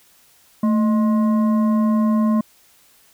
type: tone with frequency modulation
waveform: sine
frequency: 220 Hz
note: A3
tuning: in tune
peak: -14 dBFS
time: 0.63-2.41 s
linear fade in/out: 5 ms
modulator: 838 Hz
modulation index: 0.39
effects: white hiss -54 dBFS RMS until 3.13 s